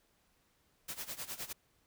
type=noise with tremolo; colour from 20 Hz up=white; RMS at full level=-40 dBFS; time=0.88-1.53 s; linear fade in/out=10 ms; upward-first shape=sine; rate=9.7 Hz; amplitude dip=85%; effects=pink hiss -73 dBFS RMS until 1.86 s